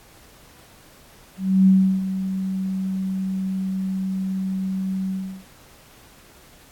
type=tone with ADSR envelope; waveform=sine; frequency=190 Hz; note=F#3; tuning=46 cents sharp; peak=-10 dBFS; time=1.37-5.45 s; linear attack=300 ms; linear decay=340 ms; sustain=-12 dB; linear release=350 ms; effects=pink hiss -50 dBFS RMS until 6.71 s + AAC 64 kbps